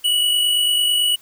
square tone pair together, 2891 / 2940 Hz, F#7 / F#7, -41 / -12 cents, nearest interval unison, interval 29 cents, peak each -27 / -16 dBFS, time 0.04-1.16 s, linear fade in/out 10 ms, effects white hiss -50 dBFS RMS until 1.21 s

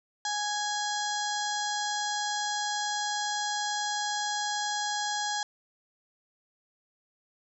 harmonic tone, 830.6 Hz, G#5, in tune, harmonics 1 / 2 / 4 / 5 / 6 / 7 / 8 / 9, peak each -32 / -35 / -38 / -39 / -40 / -40 / -41 / -42 dBFS, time 0.25-5.43 s, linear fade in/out 2 ms, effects none

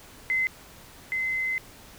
sine tone pair in turn, 2054 / 2054 Hz, C7 / C7, -33 / -33 cents, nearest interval unison, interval 0 cents, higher neither, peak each -22 / -25 dBFS, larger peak first, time 0.3-0.47 / 1.12-1.58 s, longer second, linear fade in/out 0 ms, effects pink hiss -49 dBFS RMS until 1.98 s

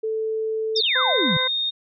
sine tone, 440 Hz, A4, in tune, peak -22 dBFS, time 0.03-0.81 s, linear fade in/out 10 ms
sine tone with pitch glide, 3656 to 3688 Hz, A#7 to A#7, -34 to -19 cents, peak -21 dBFS, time 0.75-1.71 s, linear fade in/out 20 ms, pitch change +15 cents, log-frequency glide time 0.96-1.36 s
sine exponential sweep, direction down, 5588 to 140.4 Hz, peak -21 dBFS, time 0.76-1.37 s, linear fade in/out 2 ms
harmonic tone, 513 Hz, C5, 34 cents flat, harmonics 1 / 2 / 3 / 4, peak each -28 / -28 / -28 / -28 dBFS, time 0.95-1.48 s, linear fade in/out 10 ms
effects none

